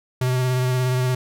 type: tone with vibrato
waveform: square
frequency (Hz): 127.2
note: C3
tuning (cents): -48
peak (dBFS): -19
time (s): 0.21-1.15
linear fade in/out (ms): 5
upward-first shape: sine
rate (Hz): 17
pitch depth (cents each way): 18
effects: none